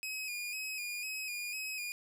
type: tone with vibrato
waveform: sawtooth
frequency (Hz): 2489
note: D#7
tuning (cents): 0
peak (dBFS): -34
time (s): 0.03-1.92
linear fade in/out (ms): 0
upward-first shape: square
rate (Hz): 2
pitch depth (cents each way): 41
effects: none